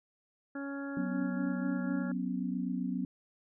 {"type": "harmonic tone", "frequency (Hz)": 278.6, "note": "C#4", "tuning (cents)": 9, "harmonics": [1, 2, 3, 4, 5, 6], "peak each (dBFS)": [-37, -45, -52, -55, -46, -48], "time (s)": [0.55, 2.12], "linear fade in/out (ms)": 5}
{"type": "chord", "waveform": "sine", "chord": "F# suspended fourth", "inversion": "none", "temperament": "equal with one note detuned", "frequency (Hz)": [185, 246.9, 274.5], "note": ["F#3", "B3", "C#4"], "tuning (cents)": [0, 0, -17], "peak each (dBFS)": [-35, -35, -38], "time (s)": [0.97, 3.05], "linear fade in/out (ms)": 2}
{"effects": []}